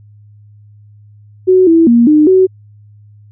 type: tone with pitch steps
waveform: sine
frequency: 371.5 / 329.4 / 235.6 / 303.5 / 375.3 Hz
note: F#4 / E4 / A#3 / D#4 / F#4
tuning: +7 / -1 / +19 / -43 / +25 cents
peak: -4 dBFS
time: 1.47-2.47 s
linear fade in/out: 20 ms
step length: 200 ms
effects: added 104 Hz sine -38 dBFS peak until 3.31 s